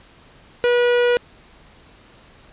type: tone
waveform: 45% pulse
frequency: 484.8 Hz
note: B4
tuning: 32 cents flat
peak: -14 dBFS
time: 0.64-1.17 s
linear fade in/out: 0 ms
effects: pink hiss -49 dBFS RMS until 2.52 s + resampled to 8000 Hz